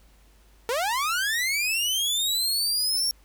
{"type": "linear sweep", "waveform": "sawtooth", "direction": "up", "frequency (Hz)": [443.1, 5560], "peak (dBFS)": -20, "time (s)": [0.69, 3.11], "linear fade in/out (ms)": 0, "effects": ["added 50 Hz sine -54 dBFS peak until 3.24 s", "pink hiss -61 dBFS RMS until 3.24 s"]}